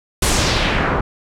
pink noise with low-pass filter sweep, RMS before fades -17 dBFS, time 0.22-1.01 s, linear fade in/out 5 ms, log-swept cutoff 11000 to 1100 Hz, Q 1.6, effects none

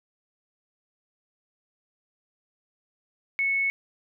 sine tone, 2204 Hz, C#7, 11 cents flat, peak -22 dBFS, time 3.39-3.7 s, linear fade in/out 0 ms, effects none

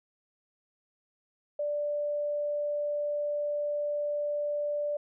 sine tone, 587.3 Hz, D5, in tune, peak -28 dBFS, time 1.59-4.97 s, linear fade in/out 5 ms, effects none

